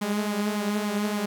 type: tone with flanger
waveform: sawtooth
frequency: 207.7 Hz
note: G#3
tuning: in tune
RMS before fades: -27 dBFS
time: 0.01-1.26 s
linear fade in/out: 10 ms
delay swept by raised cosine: 0.88 to 5.78 ms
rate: 3.5 Hz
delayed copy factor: +0.55
effects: 10-bit